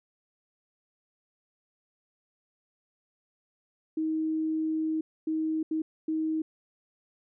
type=tone bursts at uneven times; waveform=sine; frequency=315.9 Hz; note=D#4; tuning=26 cents sharp; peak=-26 dBFS; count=4; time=3.97-5.01 / 5.27-5.63 / 5.71-5.82 / 6.08-6.42 s; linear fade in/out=5 ms; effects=none